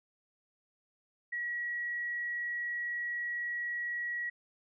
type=tone; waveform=sine; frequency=1918 Hz; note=A#6; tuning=49 cents sharp; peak=-33 dBFS; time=1.32-4.3 s; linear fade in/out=10 ms; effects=none